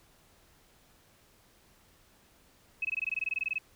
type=tone bursts; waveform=sine; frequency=2569 Hz; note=E7; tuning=45 cents flat; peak=-28 dBFS; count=16; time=2.82-3.584 s; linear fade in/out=5 ms; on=29 ms; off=20 ms; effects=pink hiss -63 dBFS RMS until 3.75 s